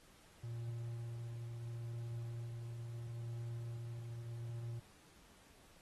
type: tone with tremolo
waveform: triangle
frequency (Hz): 117.1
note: A#2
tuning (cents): +8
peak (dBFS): -39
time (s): 0.43-4.8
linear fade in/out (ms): 10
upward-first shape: sine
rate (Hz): 0.75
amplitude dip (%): 25
effects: pink hiss -65 dBFS RMS until 5.81 s + AAC 32 kbps